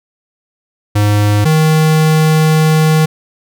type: tone pair in turn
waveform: square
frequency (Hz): 103.83 / 156.78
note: G#2 / D#3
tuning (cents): 0 / +13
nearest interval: perfect fifth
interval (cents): 713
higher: second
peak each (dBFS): -9 / -8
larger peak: second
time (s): 0.95-1.45 / 1.45-3.06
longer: second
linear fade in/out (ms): 10
effects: none